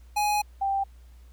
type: tone pair in turn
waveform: square / sine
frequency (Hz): 834 / 785.9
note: G#5 / G5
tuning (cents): +7 / +4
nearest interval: minor second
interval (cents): 103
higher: first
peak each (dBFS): -23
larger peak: neither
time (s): 0.16-0.42 / 0.61-0.84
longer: first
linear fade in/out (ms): 10
effects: added 60 Hz sine -47 dBFS peak until 1.32 s + pink hiss -64 dBFS RMS until 1.32 s